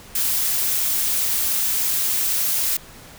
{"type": "noise", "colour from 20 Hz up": "blue", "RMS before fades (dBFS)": -21, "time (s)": [0.15, 2.77], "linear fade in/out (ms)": 5, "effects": ["pink hiss -43 dBFS RMS until 3.18 s"]}